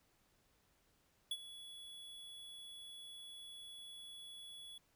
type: tone with ADSR envelope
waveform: square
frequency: 3391 Hz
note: G#7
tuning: 35 cents sharp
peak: -36 dBFS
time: 1.31-4.78 s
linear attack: 4 ms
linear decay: 50 ms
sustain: -15 dB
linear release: 3 ms
effects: pink hiss -75 dBFS RMS until 4.95 s